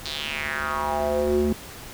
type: tone with band-pass filter sweep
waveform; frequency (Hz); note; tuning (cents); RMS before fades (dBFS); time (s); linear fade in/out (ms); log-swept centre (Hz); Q
square; 73.7; D2; +7; -25; 0.05-1.53; 5; 4300 to 270; 4
effects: pink hiss -40 dBFS RMS until 1.93 s